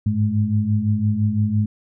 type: tone cluster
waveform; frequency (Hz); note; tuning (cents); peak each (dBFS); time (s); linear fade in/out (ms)
sine; 101.5 / 107.4 / 212.4; G#2 / A2 / G#3; -39 / -41 / +39; -21; 0.06-1.66; 5
effects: none